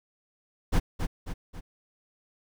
brown noise with echo, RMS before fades -21 dBFS, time 0.72-0.8 s, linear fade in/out 20 ms, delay 270 ms, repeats 3, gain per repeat -6 dB, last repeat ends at 1.61 s, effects none

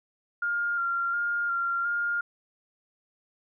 sine tone with vibrato, 1396.9 Hz, F6, in tune, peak -25 dBFS, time 0.42-2.21 s, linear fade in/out 5 ms, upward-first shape square, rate 1.4 Hz, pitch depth 18 cents each way, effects none

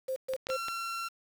sine tone bursts, 523.3 Hz, C5, in tune, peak -30 dBFS, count 3, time 0.08-0.569 s, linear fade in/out 10 ms, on 83 ms, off 120 ms
clicks, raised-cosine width 0.2 ms, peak -20 dBFS, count 4, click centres 0.336 / 0.469 / 0.501 / 0.684 s
sawtooth tone, 1361 Hz, F6, 45 cents flat, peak -30 dBFS, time 0.49-1.09 s, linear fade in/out 20 ms
effects low-pass 7000 Hz 12 dB/octave + 8-bit

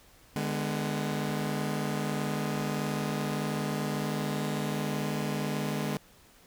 sawtooth chord, G# diminished, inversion second, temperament just, 149.51 / 207.7 / 249.2 Hz, D3 / G#3 / B3, +31 / 0 / +16 cents, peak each -29 / -29 / -33 dBFS, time 0.36-5.97 s, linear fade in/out 0 ms, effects pink hiss -58 dBFS RMS until 6.46 s

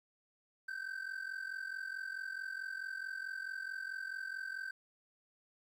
triangle ring-modulated tone, 1551 Hz, G6, 19 cents flat, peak -35 dBFS, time 0.68-4.71 s, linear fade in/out 5 ms, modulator 22.3 Hz, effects 12-bit

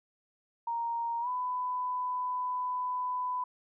sine tone with pitch glide, 932.3 to 999.2 Hz, A#5 to B5, 0 to +20 cents, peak -30 dBFS, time 0.67-3.44 s, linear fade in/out 5 ms, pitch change +120 cents, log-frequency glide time 1.21-1.28 s, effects none

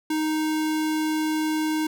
square tone, 311.1 Hz, D#4, in tune, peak -23 dBFS, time 0.1-1.87 s, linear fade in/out 5 ms, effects none

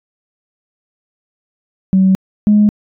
sine tone pair in turn, 189.7 / 209.2 Hz, F#3 / G#3, +43 / +13 cents, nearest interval major second, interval 170 cents, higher second, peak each -6 / -5 dBFS, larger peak second, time 1.93-2.15 / 2.47-2.69 s, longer neither, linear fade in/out 0 ms, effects tanh soft clip ceiling -2 dBFS

